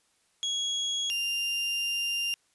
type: tone pair in turn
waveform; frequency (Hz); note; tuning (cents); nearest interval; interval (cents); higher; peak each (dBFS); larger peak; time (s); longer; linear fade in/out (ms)
35% pulse; 3322 / 2793; G#7 / F7; 0 / -1; minor third; 301; first; -26; neither; 0.43-1.1 / 1.1-2.34; second; 0
effects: white hiss -69 dBFS RMS until 2.54 s + resampled to 24000 Hz